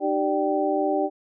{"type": "tone cluster", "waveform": "sine", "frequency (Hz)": [303.1, 386.2, 590, 777], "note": ["D#4", "G4", "D5", "G5"], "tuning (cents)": [-45, -26, 8, -16], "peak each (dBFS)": -26, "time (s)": [0, 1.1], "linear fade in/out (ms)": 50, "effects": []}